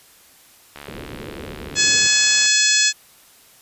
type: click train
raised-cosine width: 0.3 ms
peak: -19 dBFS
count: 124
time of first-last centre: 0.76-2.459 s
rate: 72.4 Hz
type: low-pass noise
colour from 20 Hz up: white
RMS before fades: -35 dBFS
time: 0.88-2.07 s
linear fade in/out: 0 ms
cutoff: 520 Hz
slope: 48 dB/octave
type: harmonic tone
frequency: 852 Hz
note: G#5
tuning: 44 cents sharp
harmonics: 2 / 3 / 4 / 5 / 6 / 7 / 8 / 9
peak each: -22 / -22 / -22 / -22 / -22 / -22 / -22 / -22 dBFS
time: 1.75-2.93 s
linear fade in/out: 50 ms
effects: white hiss -50 dBFS RMS until 3.61 s + resampled to 32000 Hz